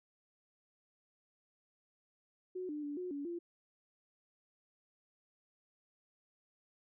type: tone with pitch steps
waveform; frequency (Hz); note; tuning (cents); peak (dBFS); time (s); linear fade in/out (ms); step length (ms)
sine; 367.7 / 298.1 / 290.1 / 362.5 / 284.7 / 344.1; F#4 / D4 / D4 / F#4 / C#4 / F4; -11 / +26 / -21 / -35 / +46 / -26; -38; 2.55-3.39; 10; 140
effects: none